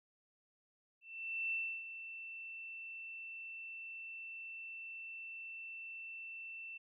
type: tone with ADSR envelope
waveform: sine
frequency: 2678 Hz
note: E7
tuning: 27 cents sharp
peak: -34 dBFS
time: 1.01-6.78 s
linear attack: 510 ms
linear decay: 310 ms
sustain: -11 dB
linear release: 11 ms
effects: none